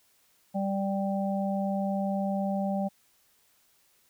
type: harmonic tone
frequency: 196 Hz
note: G3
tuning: in tune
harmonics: 1 / 3 / 4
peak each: -28 / -33 / -34 dBFS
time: 0.54-2.89 s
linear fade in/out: 20 ms
effects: white hiss -66 dBFS RMS until 4.09 s